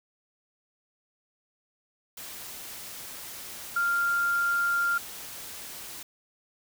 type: tone in noise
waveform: sine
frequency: 1394 Hz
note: F6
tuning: 4 cents flat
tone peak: -23 dBFS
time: 3.76-4.98 s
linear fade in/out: 5 ms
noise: white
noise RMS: -41 dBFS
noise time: 2.17-6.03 s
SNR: +15 dB
effects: none